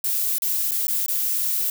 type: noise with dropouts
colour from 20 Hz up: violet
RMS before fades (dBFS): -23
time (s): 0.04-1.7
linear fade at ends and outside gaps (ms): 2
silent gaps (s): 0.384-0.42 / 0.71-0.717 / 0.87-0.881 / 1.062-1.082
effects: none